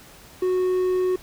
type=tone; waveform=triangle; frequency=367.8 Hz; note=F#4; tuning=10 cents flat; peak=-17 dBFS; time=0.42-1.16 s; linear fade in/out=5 ms; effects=pink hiss -47 dBFS RMS until 1.22 s